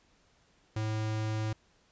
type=tone; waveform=square; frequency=108.8 Hz; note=A2; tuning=19 cents flat; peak=-31 dBFS; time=0.76-1.53 s; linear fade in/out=5 ms; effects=pink hiss -67 dBFS RMS until 1.91 s + resampled to 16000 Hz